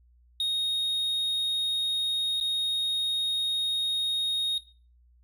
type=tone with dropouts; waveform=triangle; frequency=3729 Hz; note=A#7; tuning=in tune; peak=-23 dBFS; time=0.4-4.58 s; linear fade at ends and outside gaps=2 ms; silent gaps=2.401-2.41 s; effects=noise-tail reverb RT60 0.4 s tail -18 dB re dry + added 60 Hz sine -57 dBFS peak until 5.23 s